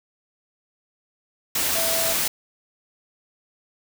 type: tone in noise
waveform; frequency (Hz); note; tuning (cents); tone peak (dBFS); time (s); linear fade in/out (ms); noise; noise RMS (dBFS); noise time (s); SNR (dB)
sine; 659.3; E5; 0; -27; 1.75-2.13; 5; white; -23; 1.55-2.28; -7
effects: none